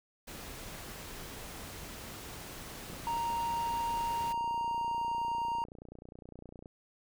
pink noise, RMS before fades -45 dBFS, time 0.27-4.33 s, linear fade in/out 10 ms
click train, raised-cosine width 2 ms, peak -35 dBFS, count 113, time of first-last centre 2.9-6.658 s, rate 29.8 Hz
triangle tone, 932.3 Hz, A#5, in tune, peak -29 dBFS, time 3.07-5.64 s, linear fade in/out 0 ms
effects none

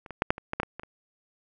clicks, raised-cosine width 0.5 ms, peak -29 / -22 / -7 / -6 / -23 / -14 / -11 / -15 / -22 / -27 dBFS, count 10, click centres 0.062 / 0.107 / 0.221 / 0.305 / 0.381 / 0.534 / 0.6 / 0.632 / 0.796 / 0.834 s, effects none

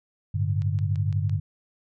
sine chord, G suspended second, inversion none, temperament equal with one note detuned, 98 / 110 / 146.24 Hz, G2 / A2 / D3, 0 / 0 / -7 cents, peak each -24 / -29 / -28 dBFS, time 0.34-1.4 s, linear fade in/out 10 ms
click train, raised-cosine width 0.2 ms, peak -29 dBFS, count 5, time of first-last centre 0.62-1.296 s, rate 5.92 Hz
effects none

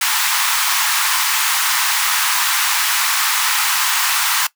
pink high-pass noise, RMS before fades -17 dBFS, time 0.01-4.47 s, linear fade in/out 5 ms, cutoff 900 Hz, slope 48 dB/octave, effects noise-tail reverb RT60 0.1 s tail -19 dB re dry

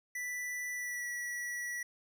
square tone with pitch glide, 1975.5 to 1940.4 Hz, B6 to B6, 0 to -31 cents, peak -37 dBFS, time 0.15-1.83 s, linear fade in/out 5 ms, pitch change -31 cents, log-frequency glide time 0.73-1.08 s, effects none

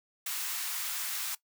white high-pass noise, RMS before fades -35 dBFS, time 0.26-1.35 s, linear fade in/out 5 ms, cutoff 930 Hz, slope 24 dB/octave, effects noise-tail reverb RT60 0.1 s tail -18 dB re dry

